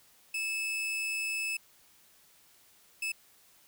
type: tone bursts at uneven times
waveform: 40% pulse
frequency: 2611 Hz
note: E7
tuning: 17 cents flat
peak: -30 dBFS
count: 2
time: 0.34-1.57 / 3.02-3.12 s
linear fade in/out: 5 ms
effects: white hiss -62 dBFS RMS until 3.67 s